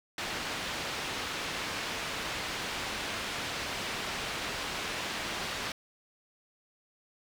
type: low-pass noise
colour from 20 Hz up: white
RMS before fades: -36 dBFS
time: 0.18-5.72 s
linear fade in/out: 2 ms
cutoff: 3500 Hz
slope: 12 dB/octave
effects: none